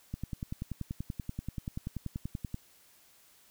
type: click train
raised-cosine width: 5 ms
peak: -23 dBFS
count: 26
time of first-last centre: 0.14-2.544 s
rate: 10.4 Hz
effects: white hiss -62 dBFS RMS until 3.5 s